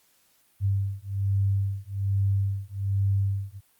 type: beating tone pair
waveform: sine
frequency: 98 / 99.2 Hz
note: G2 / G2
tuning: 0 / +21 cents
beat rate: 1.2 Hz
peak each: -26 dBFS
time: 0.6-3.61 s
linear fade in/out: 50 ms
effects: white hiss -64 dBFS RMS until 3.79 s + Opus 48 kbps